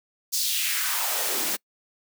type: noise with high-pass filter sweep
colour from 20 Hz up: white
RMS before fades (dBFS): -26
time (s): 0.32-1.57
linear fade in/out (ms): 20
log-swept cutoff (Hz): 5600 to 200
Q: 2.2
effects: noise-tail reverb RT60 0.1 s tail -26 dB re dry